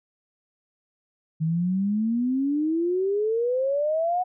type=exponential sweep; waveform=sine; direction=up; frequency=155.56 to 741 Hz; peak=-21 dBFS; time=1.4-4.24 s; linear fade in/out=20 ms; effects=none